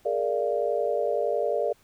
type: chord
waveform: sine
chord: Bb dominant seventh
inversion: third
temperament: equal with one note detuned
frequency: 415.3 / 466.2 / 587.3 / 686.9 Hz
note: Ab4 / Bb4 / D5 / F5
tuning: 0 / 0 / 0 / -29 cents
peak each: -30 / -28 / -27 / -31 dBFS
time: 0.05-1.73 s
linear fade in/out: 10 ms
effects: pink hiss -61 dBFS RMS until 1.83 s